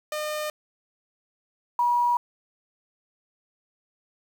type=tone pair in turn; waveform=sawtooth / sine; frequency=607 / 963.6 Hz; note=D#5 / B5; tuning=-43 / -43 cents; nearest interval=minor sixth; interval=800 cents; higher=second; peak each=-24 / -19 dBFS; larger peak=second; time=0.12-0.5 / 1.79-2.17 s; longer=neither; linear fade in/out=2 ms; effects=8-bit